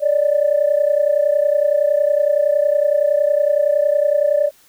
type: tone pair together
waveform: sine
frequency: 571 / 601.8 Hz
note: D5 / D5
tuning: -49 / +42 cents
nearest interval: minor second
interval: 91 cents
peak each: -15 dBFS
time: 0-4.51 s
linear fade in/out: 50 ms
effects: tanh soft clip ceiling -6 dBFS + white hiss -52 dBFS RMS until 4.68 s